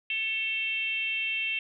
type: tone with frequency modulation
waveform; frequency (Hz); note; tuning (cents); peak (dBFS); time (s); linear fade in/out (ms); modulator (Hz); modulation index
sine; 2685; E7; +31; -27; 0.1-1.59; 2; 475; 0.8
effects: none